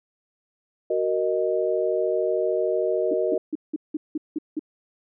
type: chord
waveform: sine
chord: D# minor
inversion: first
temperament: just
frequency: 373.4 / 466.7 / 622.3 Hz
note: F#4 / A#4 / D#5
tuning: +16 / +2 / 0 cents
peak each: -25 dBFS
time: 0.9-3.38 s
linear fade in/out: 5 ms
type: tone bursts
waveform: sine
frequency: 307.6 Hz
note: D#4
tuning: 20 cents flat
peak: -23 dBFS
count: 8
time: 3.11-4.594 s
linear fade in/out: 5 ms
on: 28 ms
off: 180 ms
effects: none